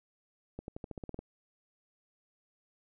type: accelerating click train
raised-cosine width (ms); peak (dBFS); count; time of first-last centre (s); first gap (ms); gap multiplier
2; -27; 10; 0.59-1.19; 91; 0.92
effects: none